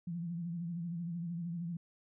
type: tone with vibrato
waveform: sine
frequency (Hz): 170.6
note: F3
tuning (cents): -40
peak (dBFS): -36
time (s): 0.07-1.77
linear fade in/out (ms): 5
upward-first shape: sine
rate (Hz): 13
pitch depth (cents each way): 66
effects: none